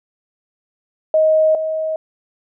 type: tone pair in turn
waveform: sine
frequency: 628 / 632.4 Hz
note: D#5 / D#5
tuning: +16 / +28 cents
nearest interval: unison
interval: 12 cents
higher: second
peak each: -10 / -18 dBFS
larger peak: first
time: 1.14-1.55 / 1.55-1.96 s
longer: neither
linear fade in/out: 2 ms
effects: none